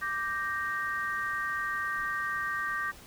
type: chord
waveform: sine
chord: G minor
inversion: second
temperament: equal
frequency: 1174.7 / 1568 / 1864.7 Hz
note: D6 / G6 / Bb6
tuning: 0 / 0 / 0 cents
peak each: -34 dBFS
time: 0.01-2.92 s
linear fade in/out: 20 ms
effects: pink hiss -51 dBFS RMS until 3.06 s